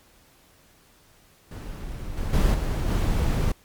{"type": "noise with level steps", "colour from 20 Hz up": "brown", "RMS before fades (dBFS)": [-34, -28, -19, -25, -22], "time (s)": [1.51, 3.52], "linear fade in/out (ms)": 5, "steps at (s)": [2.17, 2.33, 2.54, 2.88], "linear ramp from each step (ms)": 5, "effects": ["pink hiss -57 dBFS RMS until 3.64 s", "MP3 96 kbps"]}